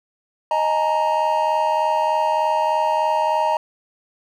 triangle chord, D# suspended fourth, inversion none, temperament equal with one note detuned, 622.3 / 849 / 932.3 Hz, D#5 / G#5 / A#5, 0 / +38 / 0 cents, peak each -20 / -22 / -17 dBFS, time 0.51-3.57 s, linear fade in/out 2 ms, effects none

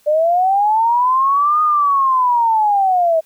sine linear two-way sweep, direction up then down, 587.3 to 1237 to 632 Hz, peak -11 dBFS, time 0.06-3.21 s, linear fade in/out 20 ms, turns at 1.62 s, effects white hiss -55 dBFS RMS until 3.25 s

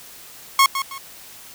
sawtooth tone with echo, 1090 Hz, C#6, 29 cents flat, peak -7 dBFS, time 0.59-0.66 s, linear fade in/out 2 ms, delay 160 ms, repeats 2, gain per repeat -10 dB, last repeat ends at 0.98 s, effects white hiss -42 dBFS RMS until 1.54 s

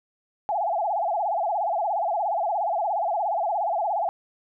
sine tone with vibrato, 754 Hz, F#5, 32 cents sharp, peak -22 dBFS, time 0.49-4.09 s, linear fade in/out 0 ms, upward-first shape sine, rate 17 Hz, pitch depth 230 cents each way, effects none

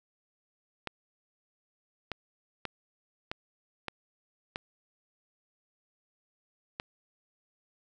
clicks, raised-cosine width 0.3 ms, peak -18 dBFS, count 7, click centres 0.873 / 2.117 / 2.653 / 3.315 / 3.883 / 4.559 / 6.799 s, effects none

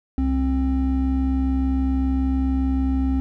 triangle tone pair together, 66.1 / 265.3 Hz, C2 / C4, +18 / +24 cents, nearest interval 2 octaves, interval 2406 cents, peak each -19 dBFS, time 0.18-3.2 s, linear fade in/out 0 ms, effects none

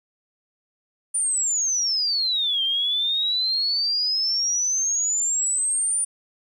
sine exponential two-way sweep, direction down then up, 9397 to 3142 to 9397 Hz, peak -20 dBFS, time 1.14-6.05 s, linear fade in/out 10 ms, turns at 2.63 s, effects 9-bit

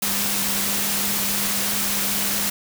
sine tone in noise, 200.6 Hz, G3, 40 cents sharp, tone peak -32 dBFS, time 0.02-2.5 s, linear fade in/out 5 ms, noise white, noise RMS -23 dBFS, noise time 0.02-2.5 s, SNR -12 dB, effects none

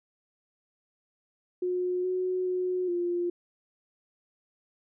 sine tone with pitch steps, 361.6 / 368 / 365.2 / 350.1 Hz, F#4 / F#4 / F#4 / F4, -40 / -9 / -23 / +4 cents, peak -26 dBFS, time 1.62-3.3 s, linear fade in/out 5 ms, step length 420 ms, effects none

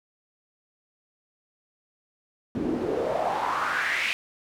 pink noise with band-pass filter sweep, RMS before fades -27 dBFS, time 2.55-4.13 s, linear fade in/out 0 ms, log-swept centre 250 to 2600 Hz, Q 4, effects none

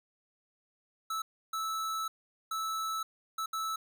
square tone bursts at uneven times, 1310 Hz, E6, 11 cents flat, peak -33 dBFS, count 5, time 1.1-1.22 / 1.53-2.08 / 2.51-3.03 / 3.38-3.46 / 3.53-3.76 s, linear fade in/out 5 ms, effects none

